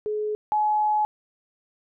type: tone pair in turn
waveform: sine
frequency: 424.1 / 848.2 Hz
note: G#4 / G#5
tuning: +36 / +36 cents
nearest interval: octave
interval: 1200 cents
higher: second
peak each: -24 / -19 dBFS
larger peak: second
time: 0.06-0.35 / 0.52-1.05 s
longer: second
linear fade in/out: 0 ms
effects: none